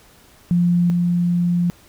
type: tone pair in turn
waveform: sine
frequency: 174.61 / 174.61 Hz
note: F3 / F3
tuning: 0 / 0 cents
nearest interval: unison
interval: 0 cents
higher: neither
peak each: -13 / -15 dBFS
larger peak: first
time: 0.51-0.9 / 0.9-1.7 s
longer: second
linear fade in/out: 0 ms
effects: pink hiss -50 dBFS RMS until 1.88 s

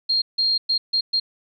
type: tone bursts at uneven times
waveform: sine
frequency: 4219 Hz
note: C8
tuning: 14 cents sharp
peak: -17 dBFS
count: 5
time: 0.09-0.22 / 0.38-0.58 / 0.69-0.78 / 0.93-1.01 / 1.13-1.2 s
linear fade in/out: 10 ms
effects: none

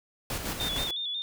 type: noise with tremolo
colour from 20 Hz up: pink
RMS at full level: -32 dBFS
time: 0.3-0.91 s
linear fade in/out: 2 ms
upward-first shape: square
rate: 6.5 Hz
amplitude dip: 45%
type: tone with vibrato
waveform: sine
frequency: 3520 Hz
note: A7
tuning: in tune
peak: -30 dBFS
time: 0.6-1.22 s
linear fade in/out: 0 ms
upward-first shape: square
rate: 5.5 Hz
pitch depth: 51 cents each way
effects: none

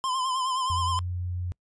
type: tone with vibrato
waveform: square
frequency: 1034 Hz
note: C6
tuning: 21 cents flat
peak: -26 dBFS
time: 0.04-0.99 s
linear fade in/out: 0 ms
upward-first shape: triangle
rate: 9.6 Hz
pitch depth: 67 cents each way
type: tone with pitch glide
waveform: sine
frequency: 86.8 to 89.34 Hz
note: F2 to F2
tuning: -10 to +40 cents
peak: -28 dBFS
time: 0.7-1.52 s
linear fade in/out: 0 ms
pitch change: +50 cents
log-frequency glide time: 0.93-0.99 s
effects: noise-tail reverb RT60 0.1 s tail -26 dB re dry + resampled to 22050 Hz

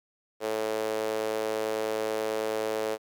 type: tone with high-pass filter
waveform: sawtooth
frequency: 109.2 Hz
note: A2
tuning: 13 cents flat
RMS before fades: -30 dBFS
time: 0.4-2.98 s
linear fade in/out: 50 ms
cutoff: 480 Hz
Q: 4.2
effects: Opus 48 kbps

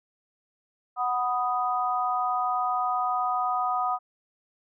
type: chord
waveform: sine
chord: B major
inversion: second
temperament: equal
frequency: 740 / 987.8 / 1244.5 Hz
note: F#5 / B5 / D#6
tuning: 0 / 0 / 0 cents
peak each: -27 / -32 / -27 dBFS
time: 0.96-3.99 s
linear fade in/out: 50 ms
effects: none

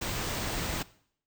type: band-stop noise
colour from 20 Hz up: pink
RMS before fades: -33 dBFS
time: 0.01-0.83 s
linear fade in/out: 10 ms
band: 9200 to 13000 Hz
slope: 96 dB/octave
effects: noise-tail reverb RT60 0.6 s tail -19 dB re dry

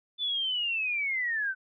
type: linear sweep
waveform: sine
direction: down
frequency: 3520 to 1500 Hz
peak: -27 dBFS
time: 0.18-1.55 s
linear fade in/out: 50 ms
effects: none

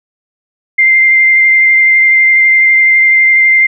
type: tone with vibrato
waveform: sine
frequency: 2093 Hz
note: C7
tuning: in tune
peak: -4 dBFS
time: 0.78-3.67 s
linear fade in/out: 10 ms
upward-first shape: triangle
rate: 12 Hz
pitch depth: 15 cents each way
effects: none

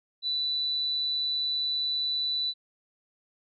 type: tone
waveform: sine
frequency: 3975 Hz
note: B7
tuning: 10 cents sharp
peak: -26 dBFS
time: 0.22-2.54 s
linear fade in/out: 50 ms
effects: none

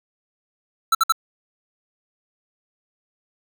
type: tone bursts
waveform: square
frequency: 1328 Hz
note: E6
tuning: 12 cents sharp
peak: -14 dBFS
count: 3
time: 0.92-1.123 s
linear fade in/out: 5 ms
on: 29 ms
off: 58 ms
effects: none

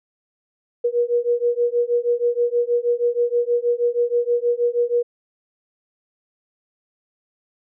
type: beating tone pair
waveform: sine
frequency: 476.3 / 482.6 Hz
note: A#4 / B4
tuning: +37 / -40 cents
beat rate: 6.3 Hz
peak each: -20 / -20 dBFS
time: 0.84-5.03 s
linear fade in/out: 10 ms
effects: none

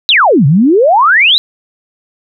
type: exponential two-way sweep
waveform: sine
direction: down then up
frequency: 4068 to 129.7 to 4068 Hz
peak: -4 dBFS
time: 0.09-1.38 s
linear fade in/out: 0 ms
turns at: 0.46 s
effects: none

